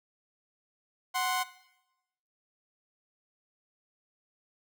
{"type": "tone pair together", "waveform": "sawtooth", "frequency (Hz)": [740, 1046.5], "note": ["F#5", "C6"], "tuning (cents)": [0, 0], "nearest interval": "tritone", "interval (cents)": 600, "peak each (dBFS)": -27, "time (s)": [1.14, 1.44], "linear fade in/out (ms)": 20, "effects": ["noise-tail reverb RT60 0.9 s tail -17 dB re dry"]}